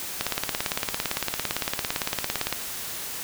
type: click train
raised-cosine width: 0.2 ms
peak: -7 dBFS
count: 42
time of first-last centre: 0.21-2.526 s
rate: 17.7 Hz
effects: white hiss -34 dBFS RMS until 3.23 s